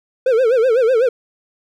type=tone with vibrato; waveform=triangle; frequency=482.7 Hz; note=B4; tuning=40 cents flat; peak=-9 dBFS; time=0.26-1.09 s; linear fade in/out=5 ms; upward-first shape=sine; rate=8 Hz; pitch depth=170 cents each way; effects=none